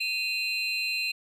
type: tone cluster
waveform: triangle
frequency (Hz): 2511 / 2730 / 4100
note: D#7 / F7 / C8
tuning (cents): +15 / -40 / -36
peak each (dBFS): -30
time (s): 0-1.12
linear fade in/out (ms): 10
effects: none